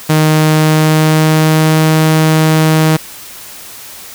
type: tone with pitch glide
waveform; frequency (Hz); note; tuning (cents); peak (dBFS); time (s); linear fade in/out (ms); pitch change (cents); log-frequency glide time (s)
sawtooth; 155.4 to 157.57; D#3 to D#3; -2 to +22; -3; 0.09-2.97; 10; +24; 0.54-1.93
effects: white hiss -31 dBFS RMS until 4.14 s